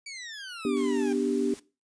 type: exponential sweep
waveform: 20% pulse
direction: down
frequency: 2315 to 781 Hz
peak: -33 dBFS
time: 0.06-1.13 s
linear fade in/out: 5 ms
type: chord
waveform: sine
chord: G major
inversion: first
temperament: equal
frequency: 246.9 / 293.7 / 392 Hz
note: B3 / D4 / G4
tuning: 0 / 0 / 0 cents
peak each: -28 dBFS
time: 0.65-1.54 s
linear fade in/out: 2 ms
type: noise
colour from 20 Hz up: white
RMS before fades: -47 dBFS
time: 0.76-1.6 s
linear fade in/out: 10 ms
effects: noise-tail reverb RT60 0.3 s tail -19 dB re dry + resampled to 22050 Hz